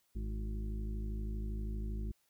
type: harmonic tone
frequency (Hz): 52.6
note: G#1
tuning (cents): +23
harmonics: 1 / 2 / 3 / 4 / 6 / 7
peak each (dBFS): -36 / -46 / -54 / -46 / -54 / -54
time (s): 0.15-2.12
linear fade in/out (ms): 10
effects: white hiss -75 dBFS RMS until 2.29 s